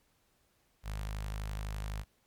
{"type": "tone with notch filter", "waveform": "sawtooth", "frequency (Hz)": 51.9, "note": "G#1", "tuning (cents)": 0, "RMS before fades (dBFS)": -38, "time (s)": [0.83, 2.05], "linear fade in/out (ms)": 50, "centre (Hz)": 320, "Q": 0.52, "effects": ["pink hiss -72 dBFS RMS until 2.26 s", "MP3 96 kbps"]}